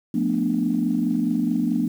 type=chord; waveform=sine; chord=B half-diminished seventh; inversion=second; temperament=just; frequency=177.8 / 222.2 / 246.9 / 296.3 Hz; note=F3 / A3 / B3 / D4; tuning=+31 / +17 / 0 / +15 cents; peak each=-27 / -24 / -23 / -25 dBFS; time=0.14-1.88 s; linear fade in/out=5 ms; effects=tanh soft clip ceiling -9 dBFS + 8-bit